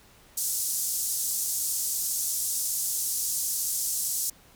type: band-pass noise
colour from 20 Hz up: pink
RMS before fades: -29 dBFS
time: 0.37-4.3 s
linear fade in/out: 5 ms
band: 6200 to 15000 Hz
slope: 24 dB/octave
effects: pink hiss -56 dBFS RMS until 4.55 s